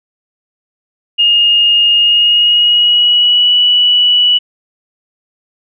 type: tone with pitch glide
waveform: sine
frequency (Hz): 2844 to 2948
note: F7 to F#7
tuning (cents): +31 to -7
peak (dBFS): -6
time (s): 1.18-4.39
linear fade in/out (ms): 20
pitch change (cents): +62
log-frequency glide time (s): 1.94-3.54
effects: none